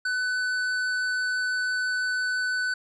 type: tone with hard clipping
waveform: sine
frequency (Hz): 1501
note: F#6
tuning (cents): +24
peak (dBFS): -26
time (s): 0.05-2.74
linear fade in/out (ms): 5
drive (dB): 9
effects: resampled to 32000 Hz